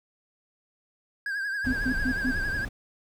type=tone with vibrato; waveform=triangle; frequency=1615 Hz; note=G#6; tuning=49 cents flat; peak=-26 dBFS; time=1.26-2.65 s; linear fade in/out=2 ms; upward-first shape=triangle; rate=11 Hz; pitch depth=82 cents each way
type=noise; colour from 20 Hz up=brown; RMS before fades=-33 dBFS; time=1.64-2.69 s; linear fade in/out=10 ms
type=tone bursts; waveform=sine; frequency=255.7 Hz; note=C4; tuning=40 cents flat; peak=-24 dBFS; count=4; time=1.66-2.316 s; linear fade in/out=10 ms; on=74 ms; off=120 ms
effects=none